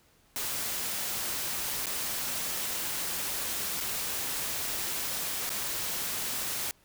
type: noise with dropouts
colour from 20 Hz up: white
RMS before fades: -33 dBFS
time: 0.36-6.71 s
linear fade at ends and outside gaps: 0 ms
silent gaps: 1.858-1.868 / 3.804-3.809 / 5.493-5.502 s
effects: pink hiss -64 dBFS RMS until 6.84 s